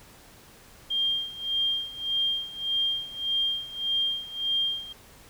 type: tone with tremolo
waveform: sine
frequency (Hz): 3200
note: G7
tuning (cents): +35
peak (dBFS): -22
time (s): 0.9-4.93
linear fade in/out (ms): 10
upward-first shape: sine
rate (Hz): 1.7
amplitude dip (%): 85
effects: pink hiss -52 dBFS RMS until 5.29 s